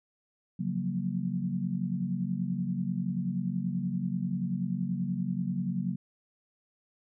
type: chord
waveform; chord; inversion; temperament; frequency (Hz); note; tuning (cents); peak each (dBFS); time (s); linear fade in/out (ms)
sine; Gb major seventh; second; equal; 138.59 / 174.61 / 185 / 233.1; Db3 / F3 / Gb3 / Bb3; 0 / 0 / 0 / 0; -36 / -36 / -31 / -36; 0.59-5.96; 10
effects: none